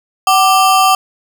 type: ring-modulated tone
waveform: square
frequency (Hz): 969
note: B5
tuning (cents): -33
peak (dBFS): -5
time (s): 0.27-0.95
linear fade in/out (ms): 2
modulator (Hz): 211
effects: none